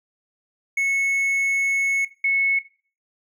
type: tone pair in turn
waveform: triangle / sine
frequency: 2198 / 2198 Hz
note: C#7 / C#7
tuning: -15 / -15 cents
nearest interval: unison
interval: 0 cents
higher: neither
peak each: -17 dBFS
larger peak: neither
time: 0.77-2.05 / 2.24-2.59 s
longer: first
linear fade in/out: 5 ms
effects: noise-tail reverb RT60 0.4 s tail -17 dB re dry